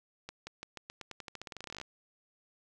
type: accelerating click train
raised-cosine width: 0.2 ms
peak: -25 dBFS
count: 24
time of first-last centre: 0.29-1.814 s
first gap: 180 ms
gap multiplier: 0.89
effects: none